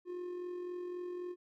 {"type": "tone with amplitude modulation", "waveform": "triangle", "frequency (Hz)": 356.6, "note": "F4", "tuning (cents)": 36, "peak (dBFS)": -35, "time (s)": [0.05, 1.36], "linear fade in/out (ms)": 50, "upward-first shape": "sine", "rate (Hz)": 43.8, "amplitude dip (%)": 40, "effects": []}